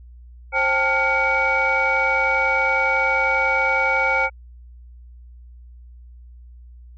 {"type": "tone cluster", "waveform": "sine", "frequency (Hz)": [532, 788, 880, 1408, 2255], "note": ["C5", "G5", "A5", "F6", "C#7"], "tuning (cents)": [29, 9, 0, 14, 29], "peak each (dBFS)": [-24, -25, -24, -22, -19], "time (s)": [0.52, 4.3], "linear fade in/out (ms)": 50, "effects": ["tanh soft clip ceiling -9 dBFS", "added 60 Hz sine -40 dBFS peak until 6.97 s"]}